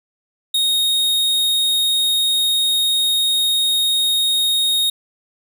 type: tone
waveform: 45% pulse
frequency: 3729 Hz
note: A#7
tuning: in tune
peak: -15 dBFS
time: 0.54-4.9 s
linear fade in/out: 5 ms
effects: none